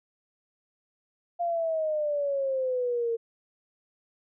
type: exponential sweep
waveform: sine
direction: down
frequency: 698.5 to 455.9 Hz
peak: -25 dBFS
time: 1.39-3.17 s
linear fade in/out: 20 ms
effects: none